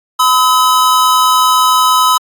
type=tone pair together; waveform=square; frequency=1010 / 1279.6 Hz; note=B5 / D#6; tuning=+39 / +48 cents; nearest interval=major third; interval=409 cents; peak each=-11 dBFS; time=0.19-2.18 s; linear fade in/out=10 ms; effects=AAC 64 kbps